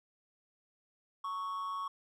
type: tone with amplitude modulation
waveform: triangle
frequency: 1108.7 Hz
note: C#6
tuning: in tune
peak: -31 dBFS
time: 1.24-1.88 s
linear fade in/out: 5 ms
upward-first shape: sine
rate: 193 Hz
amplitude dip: 55%
effects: none